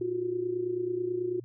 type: tone with amplitude modulation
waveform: sine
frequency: 360.2 Hz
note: F#4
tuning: 46 cents flat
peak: -25 dBFS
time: 0.01-1.4 s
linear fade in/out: 5 ms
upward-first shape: sine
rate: 29.2 Hz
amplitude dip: 70%
effects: added 120 Hz sine -45 dBFS peak until 1.44 s